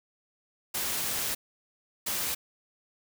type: noise bursts at uneven times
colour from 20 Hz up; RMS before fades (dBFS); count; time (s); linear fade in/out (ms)
white; -31; 2; 0.74-1.35 / 2.06-2.35; 10
effects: none